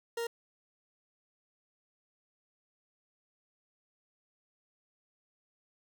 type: tone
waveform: 40% pulse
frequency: 466.2 Hz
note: A#4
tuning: in tune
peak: -32 dBFS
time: 0.17-0.27 s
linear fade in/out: 5 ms
effects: none